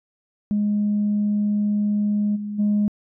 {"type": "tone with level steps", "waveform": "sine", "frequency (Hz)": 207.6, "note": "G#3", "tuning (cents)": 0, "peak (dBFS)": [-17, -26, -15], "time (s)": [0.51, 2.88], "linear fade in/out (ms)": 0, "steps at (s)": [2.35, 2.58], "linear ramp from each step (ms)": 20, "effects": ["tanh soft clip ceiling -14 dBFS"]}